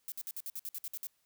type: noise bursts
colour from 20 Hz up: violet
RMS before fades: -40 dBFS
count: 11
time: 0.08-1.069 s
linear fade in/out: 0 ms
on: 39 ms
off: 56 ms
effects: white hiss -75 dBFS RMS until 1.25 s